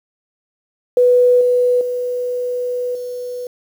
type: tone with level steps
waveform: sine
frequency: 493.9 Hz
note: B4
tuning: in tune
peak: -8 / -11 / -18 / -23 dBFS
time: 0.97-3.47 s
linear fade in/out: 2 ms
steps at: 1.41 / 1.81 / 2.95 s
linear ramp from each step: 2 ms
effects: 7-bit